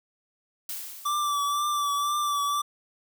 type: noise with exponential decay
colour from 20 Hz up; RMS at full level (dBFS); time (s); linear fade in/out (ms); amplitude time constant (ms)
blue; -33; 0.69-1.84; 2; 250
type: tone with vibrato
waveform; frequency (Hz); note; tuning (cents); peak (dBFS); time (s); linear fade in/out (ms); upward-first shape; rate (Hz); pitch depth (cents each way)
square; 1165; D6; -14; -25; 1.05-2.62; 10; triangle; 2; 38
effects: none